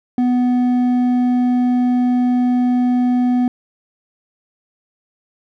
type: tone with hard clipping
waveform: sine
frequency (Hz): 247.6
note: B3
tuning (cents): +5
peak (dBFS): -14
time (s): 0.18-3.48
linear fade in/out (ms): 2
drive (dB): 5
effects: none